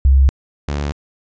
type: tone pair in turn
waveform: sine / sawtooth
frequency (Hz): 67.2 / 72.29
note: C2 / D2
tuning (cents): +47 / -27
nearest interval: minor second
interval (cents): 126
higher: second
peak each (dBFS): -7 / -15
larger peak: first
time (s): 0.05-0.29 / 0.68-0.92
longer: neither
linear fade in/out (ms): 0
effects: resampled to 16000 Hz